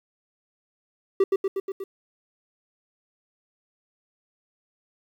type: tone with echo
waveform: triangle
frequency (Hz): 388.5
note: G4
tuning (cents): -16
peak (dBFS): -13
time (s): 1.2-1.24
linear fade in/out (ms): 5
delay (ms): 120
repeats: 5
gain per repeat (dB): -3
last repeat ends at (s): 1.84
effects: 9-bit